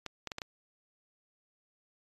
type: clicks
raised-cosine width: 0.2 ms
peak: -20 dBFS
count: 5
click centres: 0.063 / 0.273 / 0.318 / 0.384 / 0.418 s
effects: AAC 32 kbps